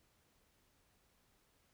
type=silence; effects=pink hiss -74 dBFS RMS until 1.73 s